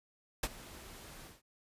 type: noise with ADSR envelope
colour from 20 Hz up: pink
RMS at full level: -31 dBFS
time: 0.43-1.42 s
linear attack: 5 ms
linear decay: 40 ms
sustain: -20 dB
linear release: 180 ms
effects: resampled to 32000 Hz